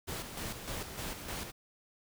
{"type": "noise with tremolo", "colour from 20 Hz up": "pink", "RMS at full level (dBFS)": -39, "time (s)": [0.07, 1.52], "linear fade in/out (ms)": 20, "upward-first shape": "square", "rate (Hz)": 3.3, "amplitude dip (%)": 50, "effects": []}